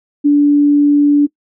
sine tone, 290 Hz, D4, 22 cents flat, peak -6 dBFS, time 0.24-1.27 s, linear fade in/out 20 ms, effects noise-tail reverb RT60 0.1 s tail -22 dB re dry

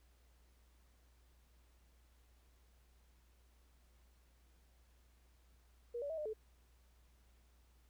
sine tone with pitch steps, 476.4 / 572 / 643 / 605 / 434.9 Hz, A#4 / D5 / E5 / D#5 / A4, +38 / -46 / -43 / -49 / -20 cents, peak -39 dBFS, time 5.94-6.335 s, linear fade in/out 10 ms, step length 79 ms, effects added 60 Hz sine -66 dBFS peak until 7.89 s + pink hiss -75 dBFS RMS until 7.89 s

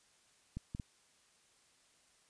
clicks, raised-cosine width 5 ms, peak -28 dBFS, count 3, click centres 0.57 / 0.749 / 0.798 s, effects white hiss -69 dBFS RMS until 2.29 s + resampled to 22050 Hz

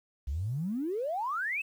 triangle exponential sweep, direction up, 62.3 to 2700 Hz, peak -26 dBFS, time 0.27-1.62 s, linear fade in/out 10 ms, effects tanh soft clip ceiling -28 dBFS + 10-bit

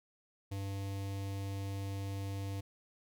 square tone with notch filter, 98.4 Hz, G2, 7 cents sharp, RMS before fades -39 dBFS, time 0.51-2.61 s, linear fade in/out 10 ms, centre 1400 Hz, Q 1.5, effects none

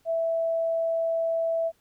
sine tone, 659.3 Hz, E5, in tune, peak -23 dBFS, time 0.05-1.72 s, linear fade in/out 50 ms, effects pink hiss -66 dBFS RMS until 1.8 s

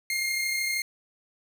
sawtooth tone pair together, 2123 / 2156 Hz, C7 / C#7, +25 / -49 cents, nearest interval unison, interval 26 cents, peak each -23 / -33 dBFS, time 0.1-0.82 s, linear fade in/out 2 ms, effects none

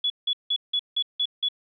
sine tone bursts, 3400 Hz, G#7, 40 cents sharp, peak -21 dBFS, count 7, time 0.04-1.487 s, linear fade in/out 5 ms, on 61 ms, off 170 ms, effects none

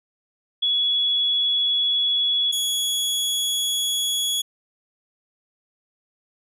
sine / sawtooth tone pair in turn, 3378 / 3360 Hz, G#7 / G#7, +29 / +19 cents, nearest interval unison, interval 10 cents, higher first, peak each -18 dBFS, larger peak neither, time 0.62-2.52 / 2.52-4.42 s, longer neither, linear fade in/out 10 ms, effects resampled to 32000 Hz

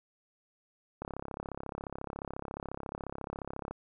click train, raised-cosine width 1 ms, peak -24 dBFS, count 93, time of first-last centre 1.02-3.71 s, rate 34.2 Hz, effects none

